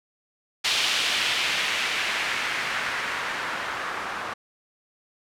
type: noise with low-pass filter sweep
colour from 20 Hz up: blue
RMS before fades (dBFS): -27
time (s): 0.64-4.34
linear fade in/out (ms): 10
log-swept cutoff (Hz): 3400 to 1200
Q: 1.5
effects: none